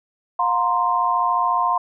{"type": "chord", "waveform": "sine", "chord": "F suspended fourth", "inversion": "none", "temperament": "equal with one note detuned", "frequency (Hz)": [714, 932.3, 1046.5], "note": ["F5", "Bb5", "C6"], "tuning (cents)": [38, 0, 0], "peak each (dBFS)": [-23, -22, -19], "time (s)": [0.39, 1.78], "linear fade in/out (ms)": 5, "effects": []}